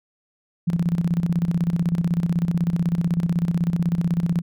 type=tone with tremolo; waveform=sine; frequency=170.4 Hz; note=F3; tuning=42 cents flat; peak=-16 dBFS; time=0.67-4.42 s; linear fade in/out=10 ms; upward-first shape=square; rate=16 Hz; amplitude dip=70%; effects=none